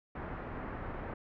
pink low-pass noise, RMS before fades -41 dBFS, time 0.15-1.14 s, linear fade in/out 5 ms, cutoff 1800 Hz, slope 24 dB/octave, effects none

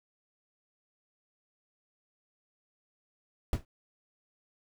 brown noise with exponential decay, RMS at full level -25 dBFS, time 3.53-3.65 s, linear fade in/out 1 ms, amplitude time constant 25 ms, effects none

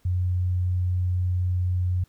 sine tone, 90.4 Hz, F#2, 40 cents flat, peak -21 dBFS, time 0.05-2.04 s, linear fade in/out 5 ms, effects pink hiss -64 dBFS RMS until 2.08 s

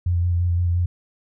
sine tone with vibrato, 87.31 Hz, F2, in tune, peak -17 dBFS, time 0.06-0.86 s, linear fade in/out 5 ms, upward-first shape square, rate 5.8 Hz, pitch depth 20 cents each way, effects none

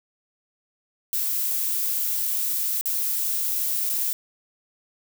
violet noise with dropouts, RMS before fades -25 dBFS, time 1.13-4.13 s, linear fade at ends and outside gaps 0 ms, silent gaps 2.811-2.857 / 3.892-3.898 s, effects none

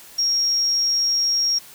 sine tone, 5588 Hz, F8, in tune, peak -17 dBFS, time 0.18-1.59 s, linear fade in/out 10 ms, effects white hiss -44 dBFS RMS until 1.74 s

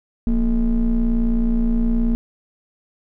triangle ring-modulated tone, 101.5 Hz, G#2, 39 cents flat, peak -10 dBFS, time 0.27-2.15 s, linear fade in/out 0 ms, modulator 131 Hz, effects none

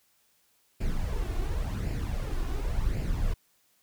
brown noise with flanger, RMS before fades -29 dBFS, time 0.8-3.34 s, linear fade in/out 10 ms, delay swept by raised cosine 0.41 to 2.81 ms, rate 0.91 Hz, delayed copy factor +0.55, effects white hiss -68 dBFS RMS until 3.82 s

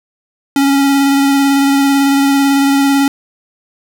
square tone with vibrato, 277.2 Hz, C#4, in tune, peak -9 dBFS, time 0.56-3.08 s, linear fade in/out 2 ms, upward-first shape square, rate 18 Hz, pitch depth 13 cents each way, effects none

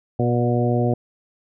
harmonic tone with a mistuned harmonic, 120.9 Hz, B2, 36 cents flat, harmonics 1 / 2 / 3 / 4 / 5 / 6, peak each -20 / -23 / -25 / -26 / -27 / -28 dBFS, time 0.19-0.94 s, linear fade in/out 5 ms, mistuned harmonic 5, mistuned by -16 cents, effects none

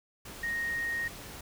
sine tone in noise, 1864.7 Hz, A#6, in tune, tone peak -30 dBFS, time 0.43-1.08 s, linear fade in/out 5 ms, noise pink, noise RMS -45 dBFS, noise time 0.25-1.41 s, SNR +12 dB, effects none

